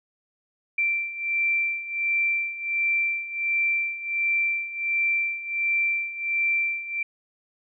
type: beating tone pair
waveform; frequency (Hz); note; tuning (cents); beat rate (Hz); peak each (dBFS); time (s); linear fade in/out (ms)
sine; 2349 / 2350.4; D7 / D7; 0 / +1; 1.4; -28 / -24; 0.78-7.03; 5
effects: none